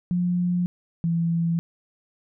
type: tone pair in turn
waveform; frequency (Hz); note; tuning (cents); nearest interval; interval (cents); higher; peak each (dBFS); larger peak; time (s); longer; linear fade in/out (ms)
sine; 177.4 / 167.62; F3 / E3; +27 / +29; minor second; 98; first; -20 / -20; neither; 0.11-0.66 / 1.04-1.59; neither; 0
effects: none